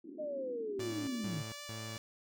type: band-pass noise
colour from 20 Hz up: pink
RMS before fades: -49 dBFS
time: 0.04-1.38 s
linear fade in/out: 5 ms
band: 240 to 360 Hz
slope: 48 dB/octave
type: linear sweep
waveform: sine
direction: down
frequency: 622.3 to 133.3 Hz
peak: -36 dBFS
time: 0.18-1.43 s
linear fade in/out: 20 ms
type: tone bursts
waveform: sawtooth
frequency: 110 Hz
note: A2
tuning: in tune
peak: -39 dBFS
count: 3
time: 0.79-1.97 s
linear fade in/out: 0 ms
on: 280 ms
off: 170 ms
type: tone with vibrato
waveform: 5% pulse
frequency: 582 Hz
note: D5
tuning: 16 cents flat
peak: -33 dBFS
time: 0.8-1.98 s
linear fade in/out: 0 ms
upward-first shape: sine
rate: 5.1 Hz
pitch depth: 13 cents each way
effects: none